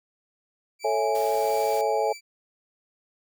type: tone with tremolo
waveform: 20% pulse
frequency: 2324 Hz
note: D7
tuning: 19 cents flat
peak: -33 dBFS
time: 0.79-2.21 s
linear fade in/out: 50 ms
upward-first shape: sine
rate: 1.5 Hz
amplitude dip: 40%
type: chord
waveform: sine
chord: A major seventh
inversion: none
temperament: equal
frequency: 440 / 554.4 / 659.3 / 830.6 Hz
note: A4 / C#5 / E5 / G#5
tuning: 0 / 0 / 0 / 0 cents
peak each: -26 / -28 / -28 / -26 dBFS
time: 0.84-2.13 s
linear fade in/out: 10 ms
type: noise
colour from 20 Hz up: white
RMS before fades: -41 dBFS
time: 1.15-1.81 s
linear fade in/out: 0 ms
effects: none